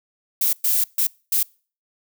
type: noise bursts at uneven times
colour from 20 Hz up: violet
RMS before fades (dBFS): -19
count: 4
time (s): 0.41-0.53 / 0.64-0.84 / 0.98-1.07 / 1.32-1.43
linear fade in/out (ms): 5
effects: noise-tail reverb RT60 0.4 s tail -26 dB re dry